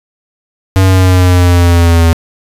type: exponential sweep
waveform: square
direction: down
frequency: 95.6 to 82.41 Hz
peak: -5 dBFS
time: 0.76-2.13 s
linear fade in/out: 0 ms
effects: resampled to 32000 Hz + 7-bit